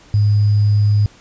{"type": "tone with sample-and-hold", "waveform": "sine", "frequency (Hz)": 103.83, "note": "G#2", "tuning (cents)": 0, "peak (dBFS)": -10, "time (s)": [0.14, 1.06], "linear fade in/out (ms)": 0, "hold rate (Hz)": 4900, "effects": ["pink hiss -46 dBFS RMS until 1.2 s", "resampled to 16000 Hz"]}